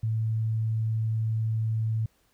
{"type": "tone", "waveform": "sine", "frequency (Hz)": 111, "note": "A2", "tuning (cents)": 16, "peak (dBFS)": -24, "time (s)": [0.03, 2.06], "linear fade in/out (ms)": 5, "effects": ["pink hiss -67 dBFS RMS until 2.33 s"]}